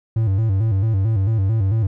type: tone with vibrato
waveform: triangle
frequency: 103.83 Hz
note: G#2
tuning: in tune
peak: -13 dBFS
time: 0.16-1.87 s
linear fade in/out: 5 ms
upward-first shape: square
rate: 4.5 Hz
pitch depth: 130 cents each way
effects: none